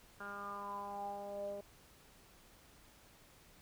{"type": "tone with low-pass filter sweep", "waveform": "10% pulse", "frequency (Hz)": 201.8, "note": "G#3", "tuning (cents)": -49, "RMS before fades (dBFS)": -44, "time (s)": [0.2, 1.61], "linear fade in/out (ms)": 5, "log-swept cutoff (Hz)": [1500, 540], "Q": 7.9, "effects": ["pink hiss -63 dBFS RMS until 3.61 s"]}